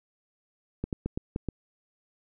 clicks, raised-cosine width 3 ms, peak -17 dBFS, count 6, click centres 0.84 / 0.928 / 1.06 / 1.175 / 1.361 / 1.487 s, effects none

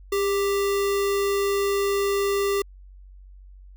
sine tone with sample-and-hold, 400.3 Hz, G4, 36 cents sharp, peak -20 dBFS, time 0.12-2.62 s, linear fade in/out 5 ms, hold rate 1575 Hz, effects added 47 Hz sine -43 dBFS peak until 3.76 s

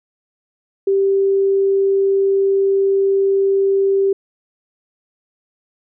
sine tone, 391.5 Hz, G4, 2 cents flat, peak -12 dBFS, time 0.87-4.13 s, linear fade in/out 5 ms, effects none

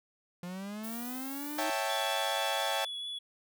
45% pulse linear sweep, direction up, 173.7 to 315.9 Hz, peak -38 dBFS, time 0.43-1.7 s, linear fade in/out 2 ms
violet noise, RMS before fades -43 dBFS, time 0.83-1.65 s, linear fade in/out 20 ms
sawtooth chord, A dominant seventh, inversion first, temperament equal, 554.4 / 659.3 / 784 / 880 Hz, C#5 / E5 / G5 / A5, 0 / 0 / 0 / 0 cents, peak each -33 / -32 / -32 / -32 dBFS, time 1.58-2.85 s, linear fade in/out 5 ms
triangle tone with vibrato, 3400 Hz, G#7, 40 cents sharp, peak -35 dBFS, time 1.89-3.19 s, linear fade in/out 10 ms, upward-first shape triangle, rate 4.4 Hz, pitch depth 16 cents each way
effects none

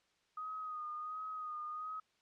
sine tone with vibrato, 1244.5 Hz, D#6, in tune, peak -40 dBFS, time 0.37-2 s, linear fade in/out 5 ms, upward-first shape sine, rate 1.4 Hz, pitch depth 36 cents each way, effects white hiss -75 dBFS RMS until 2.21 s + low-pass 5000 Hz 12 dB/octave

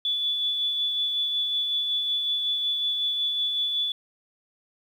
sine tone with tremolo, 3451 Hz, A7, 34 cents flat, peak -22 dBFS, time 0.05-3.92 s, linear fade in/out 2 ms, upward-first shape sine, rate 5.4 Hz, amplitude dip 30%, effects 9-bit

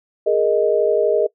sine chord, Ab suspended second, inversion none, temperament just, 415.3 / 467.2 / 623 Hz, Ab4 / Bb4 / Eb5, 0 / +4 / +2 cents, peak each -18 dBFS, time 0.26-1.27 s, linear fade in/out 10 ms, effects noise-tail reverb RT60 0.1 s tail -22 dB re dry

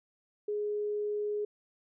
sine tone, 417 Hz, G#4, 7 cents sharp, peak -30 dBFS, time 0.48-1.45 s, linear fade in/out 5 ms, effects none

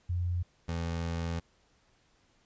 sine / 25% pulse tone pair in turn, 88.2 / 83.82 Hz, F2 / E2, +18 / +29 cents, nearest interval minor second, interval 89 cents, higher first, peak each -28 dBFS, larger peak neither, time 0.09-0.43 / 0.68-1.4 s, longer second, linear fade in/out 10 ms, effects pink hiss -68 dBFS RMS until 2.45 s + resampled to 16000 Hz

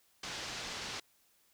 white low-pass noise, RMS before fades -42 dBFS, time 0.23-1 s, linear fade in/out 5 ms, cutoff 5800 Hz, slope 24 dB/octave, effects white hiss -70 dBFS RMS until 1.53 s

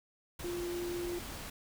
sine tone in noise, 349.2 Hz, F4, in tune, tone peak -35 dBFS, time 0.44-1.19 s, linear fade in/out 5 ms, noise pink, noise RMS -44 dBFS, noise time 0.39-1.5 s, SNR +6 dB, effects none

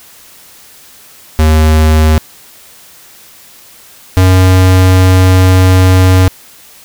square tone pair in turn, 78.1 / 92.88 Hz, D#2 / F#2, +7 / +7 cents, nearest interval minor third, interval 300 cents, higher second, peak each -5 / -4 dBFS, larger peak second, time 1.39-2.18 / 4.17-6.28 s, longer second, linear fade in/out 0 ms, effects white hiss -38 dBFS RMS until 6.84 s

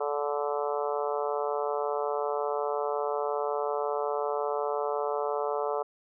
harmonic tone, 145.5 Hz, D3, 16 cents flat, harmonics 3 / 4 / 5 / 6 / 7 / 8 / 9, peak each -31 / -33 / -35 / -37 / -38 / -39 / -40 dBFS, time 0-5.83 s, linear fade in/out 10 ms, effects none

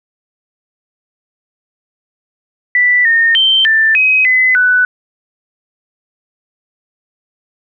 sine tone with pitch steps, 1973 / 1833 / 3119 / 1775 / 2531 / 2024 / 1491 Hz, B6 / A#6 / G7 / A6 / D#7 / B6 / F#6, -2 / -30 / -9 / +15 / +29 / +42 / +13 cents, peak -7 dBFS, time 2.75-4.85 s, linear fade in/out 2 ms, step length 300 ms, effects none

